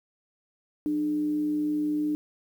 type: tone with frequency modulation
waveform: sine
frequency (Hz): 300.5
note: D4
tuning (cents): +40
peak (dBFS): -24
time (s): 0.86-2.15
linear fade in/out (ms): 0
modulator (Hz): 120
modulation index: 0.22
effects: 9-bit